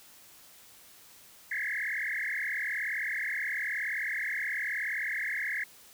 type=tone with frequency modulation; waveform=sine; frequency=1900 Hz; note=A#6; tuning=33 cents sharp; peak=-30 dBFS; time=1.51-5.64 s; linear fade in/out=5 ms; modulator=39 Hz; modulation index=6.8; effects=white hiss -55 dBFS RMS until 5.93 s